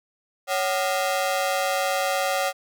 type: ring-modulated tone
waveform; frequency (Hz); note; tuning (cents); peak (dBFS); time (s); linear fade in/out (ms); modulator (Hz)
sawtooth; 655; E5; -11; -15; 0.47-2.53; 50; 98.5
effects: none